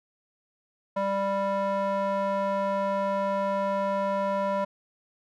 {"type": "tone with band-pass filter", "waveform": "square", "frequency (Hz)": 196.9, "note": "G3", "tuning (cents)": 8, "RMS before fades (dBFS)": -27, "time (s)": [0.96, 4.65], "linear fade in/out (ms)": 10, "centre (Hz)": 790, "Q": 4.6, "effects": []}